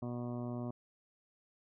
harmonic tone, 121.4 Hz, B2, 29 cents flat, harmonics 1 / 2 / 3 / 4 / 5 / 6 / 7 / 8 / 9 / 10, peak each -41 / -40 / -47 / -56 / -48 / -53 / -63 / -57 / -56 / -64 dBFS, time 0.02-0.71 s, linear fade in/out 5 ms, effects none

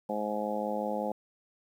harmonic tone, 105.4 Hz, G#2, 26 cents sharp, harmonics 2 / 3 / 4 / 5 / 6 / 7 / 8, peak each -36 / -41 / -42 / -34 / -39 / -39 / -37 dBFS, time 0.09-1.12 s, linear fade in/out 5 ms, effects 10-bit

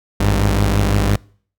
sawtooth tone pair together, 52.97 / 100 Hz, G#1 / G2, +35 / +35 cents, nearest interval major seventh, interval 1100 cents, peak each -12 dBFS, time 0.2-1.16 s, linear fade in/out 5 ms, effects noise-tail reverb RT60 0.5 s tail -25 dB re dry

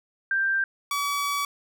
sine / sawtooth tone pair in turn, 1577 / 1141 Hz, G6 / C#6, +10 / +50 cents, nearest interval tritone, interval 560 cents, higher first, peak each -21 dBFS, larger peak neither, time 0.31-0.64 / 0.91-1.45 s, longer second, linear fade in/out 2 ms, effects none

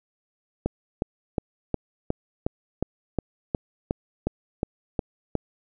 click train, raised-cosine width 2 ms, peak -10 dBFS, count 14, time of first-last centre 0.66-5.353 s, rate 2.77 Hz, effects none

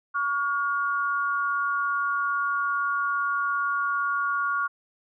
sine tone pair together, 1129.4 / 1423 Hz, C#6 / F6, +32 / +32 cents, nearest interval major third, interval 400 cents, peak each -26 dBFS, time 0.14-4.68 s, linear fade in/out 20 ms, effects none

